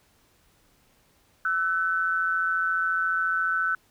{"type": "tone pair together", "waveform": "sine", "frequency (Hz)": [1325.7, 1500], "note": ["E6", "F#6"], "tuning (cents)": [9, 23], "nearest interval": "major second", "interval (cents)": 214, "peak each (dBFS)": [-27, -24], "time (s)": [1.45, 3.75], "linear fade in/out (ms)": 2, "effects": ["pink hiss -63 dBFS RMS until 3.9 s"]}